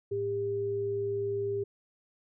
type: tone pair together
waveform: sine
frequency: 108.23 / 400 Hz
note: A2 / G4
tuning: -28 / +35 cents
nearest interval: octave + major seventh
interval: 2263 cents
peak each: -39 / -29 dBFS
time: 0.11-1.64 s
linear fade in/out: 10 ms
effects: none